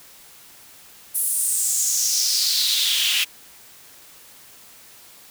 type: noise with high-pass filter sweep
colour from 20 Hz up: pink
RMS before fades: -21 dBFS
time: 1.14-3.25 s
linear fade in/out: 20 ms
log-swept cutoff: 11000 to 2700 Hz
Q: 4.3
effects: white hiss -47 dBFS RMS until 5.3 s